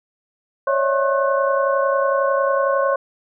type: tone cluster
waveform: sine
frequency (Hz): 549 / 580 / 653 / 1079 / 1496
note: C#5 / D5 / E5 / C#6 / F#6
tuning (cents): -17 / -22 / -17 / -47 / +19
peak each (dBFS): -18 / -26 / -27 / -21 / -27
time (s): 0.67-2.96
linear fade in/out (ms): 5
effects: none